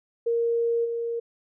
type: tone with level steps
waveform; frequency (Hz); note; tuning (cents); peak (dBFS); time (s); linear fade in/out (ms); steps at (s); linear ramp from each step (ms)
sine; 466.2; A#4; 0; -21 / -26; 0.26-1.2; 10; 0.84; 20
effects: none